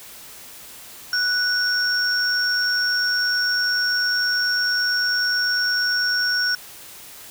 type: tone pair together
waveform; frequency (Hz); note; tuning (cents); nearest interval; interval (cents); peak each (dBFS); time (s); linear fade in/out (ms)
sine; 1480 / 5509; F#6 / F8; 0 / -25; octave + major seventh; 2275; -21; 1.13-6.55; 2
effects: white hiss -41 dBFS RMS until 7.3 s